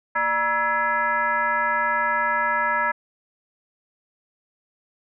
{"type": "tone with frequency modulation", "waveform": "sine", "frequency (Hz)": 1318.5, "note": "E6", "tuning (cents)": 0, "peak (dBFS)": -19, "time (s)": [0.15, 2.92], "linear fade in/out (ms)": 10, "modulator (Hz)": 361, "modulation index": 1.6, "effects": []}